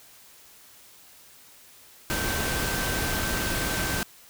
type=tone in noise; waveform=sine; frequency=1552 Hz; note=G6; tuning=18 cents flat; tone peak=-33 dBFS; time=2.1-4.03 s; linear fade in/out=0 ms; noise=pink; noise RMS=-28 dBFS; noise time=2.1-4.03 s; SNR=-8 dB; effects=white hiss -52 dBFS RMS until 4.29 s